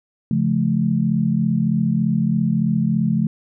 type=chord; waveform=sine; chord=Db augmented; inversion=none; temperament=just; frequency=138.59 / 173.24 / 216.5 Hz; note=Db3 / F3 / A3; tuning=0 / -14 / -28 cents; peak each=-22 / -20 / -19 dBFS; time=0.31-3.27 s; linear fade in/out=2 ms; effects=none